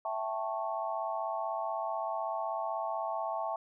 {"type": "chord", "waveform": "sine", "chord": "A dominant seventh", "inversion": "second", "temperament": "equal with one note detuned", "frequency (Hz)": [659.3, 784, 880, 1101.7], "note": ["E5", "G5", "A5", "C#6"], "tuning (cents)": [0, 0, 0, -11], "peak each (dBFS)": [-36, -39, -37, -39], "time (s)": [0.05, 3.56], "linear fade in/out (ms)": 2, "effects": []}